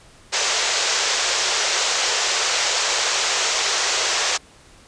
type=band-pass noise; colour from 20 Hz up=white; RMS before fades=-21 dBFS; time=0.32-4.38 s; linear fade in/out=20 ms; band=390 to 7200 Hz; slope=48 dB/octave; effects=pink hiss -49 dBFS RMS until 4.87 s + resampled to 22050 Hz